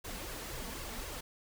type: noise with flanger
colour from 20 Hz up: pink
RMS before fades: -42 dBFS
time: 0.04-1.21 s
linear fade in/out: 10 ms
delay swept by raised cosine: 1.8 to 4.5 ms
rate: 3.9 Hz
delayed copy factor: +0.7
effects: none